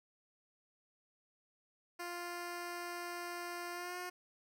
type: tone with pitch glide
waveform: 10% pulse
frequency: 349.2 to 359.2 Hz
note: F4 to F4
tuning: 0 to +49 cents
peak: -33 dBFS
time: 1.99-4.1 s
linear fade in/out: 10 ms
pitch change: +49 cents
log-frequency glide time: 3.72-3.98 s
effects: none